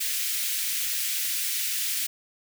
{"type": "high-pass noise", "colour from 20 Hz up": "white", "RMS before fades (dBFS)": -28, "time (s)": [0, 2.07], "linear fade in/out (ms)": 10, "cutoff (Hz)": 1900, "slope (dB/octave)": 24, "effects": []}